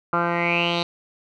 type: tone with low-pass filter sweep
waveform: 10% pulse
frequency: 171.7 Hz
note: F3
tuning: 29 cents flat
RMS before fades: -22 dBFS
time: 0.13-0.83 s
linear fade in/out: 2 ms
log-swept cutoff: 1300 to 3900 Hz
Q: 8.1
effects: none